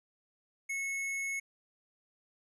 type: tone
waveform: square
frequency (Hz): 2192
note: C#7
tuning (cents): -20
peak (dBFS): -34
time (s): 0.69-1.4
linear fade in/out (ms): 10
effects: resampled to 24000 Hz